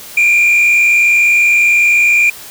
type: tone with frequency modulation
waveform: sine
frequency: 2400 Hz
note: D7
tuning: 37 cents sharp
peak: -4 dBFS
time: 0.17-2.3 s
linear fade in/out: 5 ms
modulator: 59.7 Hz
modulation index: 1
effects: tanh soft clip ceiling -6 dBFS + white hiss -32 dBFS RMS until 2.5 s